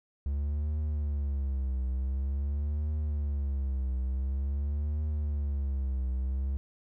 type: tone with vibrato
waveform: triangle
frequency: 69.7 Hz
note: C#2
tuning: 10 cents sharp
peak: -26 dBFS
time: 0.26-6.57 s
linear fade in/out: 0 ms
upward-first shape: triangle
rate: 0.47 Hz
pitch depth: 160 cents each way
effects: none